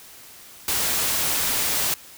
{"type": "noise", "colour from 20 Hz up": "white", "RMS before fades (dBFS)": -23, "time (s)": [0.68, 1.94], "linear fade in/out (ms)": 2, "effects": ["white hiss -45 dBFS RMS until 2.17 s"]}